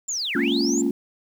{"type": "linear two-way sweep", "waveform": "sine", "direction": "down then up", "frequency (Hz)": [7430, 1328, 7430], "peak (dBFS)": -24, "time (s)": [0.08, 0.82], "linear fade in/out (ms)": 10, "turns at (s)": 0.37}
{"type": "chord", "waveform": "sine", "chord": "Bb minor seventh", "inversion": "third", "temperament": "just", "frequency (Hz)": [209.8, 233.1, 279.7, 349.6], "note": ["Ab3", "Bb3", "Db4", "F4"], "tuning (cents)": [18, 0, 16, 2], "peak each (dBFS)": [-28, -24, -22, -24], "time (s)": [0.35, 0.91], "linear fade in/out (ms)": 5}
{"effects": ["tanh soft clip ceiling -12 dBFS", "8-bit"]}